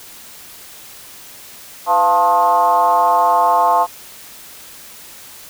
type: tone with frequency modulation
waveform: sine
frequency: 880 Hz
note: A5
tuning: in tune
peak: -10 dBFS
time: 1.86-3.87 s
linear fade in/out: 50 ms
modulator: 187 Hz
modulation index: 1.3
effects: white hiss -38 dBFS RMS until 5.49 s